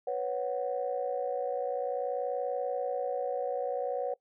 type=chord; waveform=sine; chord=B suspended second; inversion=none; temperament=equal; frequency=493.9 / 554.4 / 740 Hz; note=B4 / C#5 / F#5; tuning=0 / 0 / 0 cents; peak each=-33 / -33 / -35 dBFS; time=0.07-4.14 s; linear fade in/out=5 ms; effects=noise-tail reverb RT60 0.1 s tail -21 dB re dry + tanh soft clip ceiling -20 dBFS